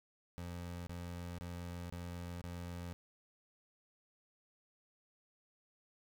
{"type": "tone bursts", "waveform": "25% pulse", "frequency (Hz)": 87.31, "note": "F2", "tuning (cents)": 0, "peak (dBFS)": -39, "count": 5, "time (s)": [0.38, 2.93], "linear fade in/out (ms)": 0, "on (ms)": 490, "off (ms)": 25, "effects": []}